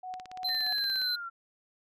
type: tone with tremolo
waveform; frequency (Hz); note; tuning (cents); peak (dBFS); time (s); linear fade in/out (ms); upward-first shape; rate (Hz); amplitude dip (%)
sine; 740; F#5; 0; -35; 0.03-0.73; 5; triangle; 3.1; 90
type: click train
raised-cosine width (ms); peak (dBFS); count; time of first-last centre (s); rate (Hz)
0.2; -28; 16; 0.14-1.017; 17.1
type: tone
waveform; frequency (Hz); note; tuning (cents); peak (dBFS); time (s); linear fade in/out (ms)
triangle; 4084; C8; -43; -27; 0.44-1.16; 10
type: linear sweep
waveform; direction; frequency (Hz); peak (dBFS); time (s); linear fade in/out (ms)
sine; down; 1841 to 1347; -36; 0.48-1.3; 20
effects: none